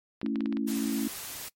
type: clicks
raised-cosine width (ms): 0.3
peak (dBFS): -25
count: 7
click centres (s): 0.215 / 0.262 / 0.358 / 0.407 / 0.459 / 0.526 / 0.57
type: chord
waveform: sine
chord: A major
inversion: none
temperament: equal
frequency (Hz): 220 / 277.2 / 329.6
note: A3 / C#4 / E4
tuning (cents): 0 / 0 / 0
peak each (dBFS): -30 / -30 / -35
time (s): 0.23-1.08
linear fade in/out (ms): 2
type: noise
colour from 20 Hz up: white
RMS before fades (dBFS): -39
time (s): 0.67-1.49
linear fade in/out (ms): 10
effects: noise-tail reverb RT60 0.1 s tail -22 dB re dry + MP3 64 kbps